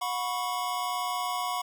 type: chord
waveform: square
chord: F# suspended fourth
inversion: none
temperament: equal with one note detuned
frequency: 723.9 / 987.8 / 1108.7 Hz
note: F#5 / B5 / C#6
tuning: -38 / 0 / 0 cents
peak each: -34 dBFS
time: 0.01-1.62 s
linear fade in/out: 10 ms
effects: none